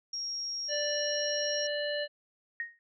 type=tone; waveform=sine; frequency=5588 Hz; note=F8; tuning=in tune; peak=-33 dBFS; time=0.13-1.67 s; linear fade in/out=5 ms
type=harmonic tone; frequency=587.3 Hz; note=D5; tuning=in tune; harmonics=1 / 3 / 5 / 7; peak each=-32 / -37 / -39 / -40 dBFS; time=0.68-2.08 s; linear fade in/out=50 ms
type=tone with exponential decay; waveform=sine; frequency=1864.7 Hz; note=A#6; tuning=in tune; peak=-29 dBFS; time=2.6-2.79 s; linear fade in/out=1 ms; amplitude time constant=40 ms
effects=none